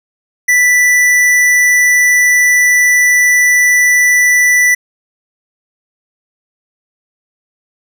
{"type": "tone with tanh clipping", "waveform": "sine", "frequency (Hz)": 1975.5, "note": "B6", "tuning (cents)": 0, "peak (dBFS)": -8, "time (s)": [0.48, 4.75], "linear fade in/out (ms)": 10, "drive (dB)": 17, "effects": []}